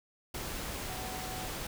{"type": "tone in noise", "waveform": "sine", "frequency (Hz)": 747, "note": "F#5", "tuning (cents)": 16, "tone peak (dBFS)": -44, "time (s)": [0.89, 1.48], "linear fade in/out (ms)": 5, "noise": "pink", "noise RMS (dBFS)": -39, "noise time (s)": [0.34, 1.67], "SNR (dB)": -8, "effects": []}